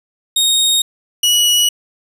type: tone pair in turn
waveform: sawtooth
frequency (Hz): 3729 / 2926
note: A#7 / F#7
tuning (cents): 0 / -20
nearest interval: major third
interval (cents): 420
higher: first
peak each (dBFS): -8 / -7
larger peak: second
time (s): 0.36-0.82 / 1.23-1.69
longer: neither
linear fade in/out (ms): 5
effects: resampled to 32000 Hz + 7-bit